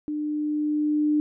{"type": "tone with level ramp", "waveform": "sine", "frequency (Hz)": 300, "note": "D4", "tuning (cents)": 37, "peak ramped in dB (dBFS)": [-26, -18], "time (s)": [0.08, 1.2], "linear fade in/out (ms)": 0, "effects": []}